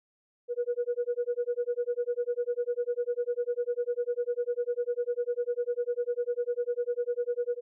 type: tone with tremolo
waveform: sine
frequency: 483.3 Hz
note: B4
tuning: 38 cents flat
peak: -23 dBFS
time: 0.48-7.61 s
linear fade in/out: 50 ms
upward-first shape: sine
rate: 10 Hz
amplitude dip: 100%
effects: tanh soft clip ceiling -21 dBFS